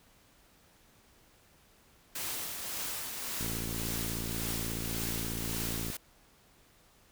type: noise with tremolo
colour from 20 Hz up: white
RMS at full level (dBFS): -36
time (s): 2.15-5.97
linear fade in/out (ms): 5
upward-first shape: triangle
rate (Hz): 1.8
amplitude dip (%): 40
type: click train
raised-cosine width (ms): 3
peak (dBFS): -26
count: 142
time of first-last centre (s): 3.41-5.901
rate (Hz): 56.6
effects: pink hiss -63 dBFS RMS until 7.11 s